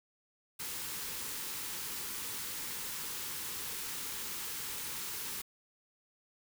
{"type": "band-stop noise", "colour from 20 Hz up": "white", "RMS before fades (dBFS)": -40, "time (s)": [0.59, 5.42], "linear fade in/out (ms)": 10, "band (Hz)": [540, 800], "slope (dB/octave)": 96, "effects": []}